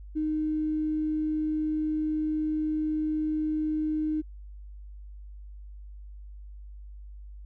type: tone with tanh clipping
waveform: triangle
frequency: 308.7 Hz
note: D#4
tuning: 14 cents flat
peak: -25 dBFS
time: 0.15-4.22 s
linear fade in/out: 20 ms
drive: 3 dB
effects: added 50 Hz sine -41 dBFS peak until 7.45 s